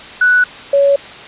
sine tone pair in turn, 1480 / 560.5 Hz, F#6 / C#5, 0 / +19 cents, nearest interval octave + perfect fourth, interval 1681 cents, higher first, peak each -7 dBFS, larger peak neither, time 0.21-0.44 / 0.73-0.96 s, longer neither, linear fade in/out 5 ms, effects white hiss -32 dBFS RMS until 1.27 s + resampled to 8000 Hz

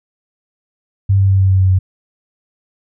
sine tone with pitch steps, 98 / 97.21 / 96.43 / 95.65 / 94.88 / 94.12 / 93.36 Hz, G2 / G2 / G2 / G2 / F#2 / F#2 / F#2, 0 / -14 / -28 / -42 / +44 / +30 / +16 cents, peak -8 dBFS, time 1.09-1.79 s, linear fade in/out 10 ms, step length 100 ms, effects none

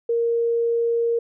sine tone, 466.2 Hz, A#4, in tune, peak -18 dBFS, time 0.09-1.19 s, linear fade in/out 5 ms, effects none

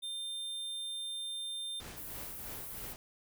square tone, 3600 Hz, A7, 39 cents sharp, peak -38 dBFS, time 0.02-1.81 s, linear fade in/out 20 ms
pink noise with tremolo, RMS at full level -46 dBFS, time 1.8-2.96 s, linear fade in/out 0 ms, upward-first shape triangle, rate 3.1 Hz, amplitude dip 65%
white high-pass noise, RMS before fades -45 dBFS, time 1.96-2.94 s, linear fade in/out 20 ms, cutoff 10000 Hz, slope 24 dB/octave
effects none

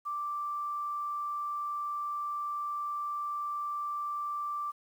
sine tone with quantisation, 1174.7 Hz, D6, in tune, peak -32 dBFS, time 0.05-4.72 s, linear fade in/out 20 ms, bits 10, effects none

